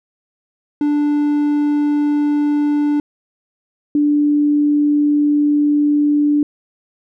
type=tone pair in turn; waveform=triangle / sine; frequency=293.7 / 293.7 Hz; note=D4 / D4; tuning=0 / 0 cents; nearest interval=unison; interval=0 cents; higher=neither; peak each=-11 dBFS; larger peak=neither; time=0.81-3 / 3.95-6.43 s; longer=second; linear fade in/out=2 ms; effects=none